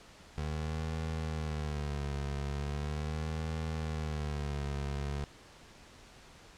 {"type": "tone with vibrato", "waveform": "25% pulse", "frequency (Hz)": 75, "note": "D2", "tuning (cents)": 37, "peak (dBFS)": -30, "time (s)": [0.38, 5.24], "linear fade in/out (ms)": 0, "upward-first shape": "sine", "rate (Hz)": 0.39, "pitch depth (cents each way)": 110, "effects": ["pink hiss -55 dBFS RMS until 6.57 s", "low-pass 7000 Hz 12 dB/octave"]}